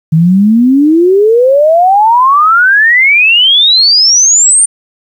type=exponential sweep; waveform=sine; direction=up; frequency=154.6 to 9110 Hz; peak=-3 dBFS; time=0.12-4.66 s; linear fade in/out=10 ms; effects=7-bit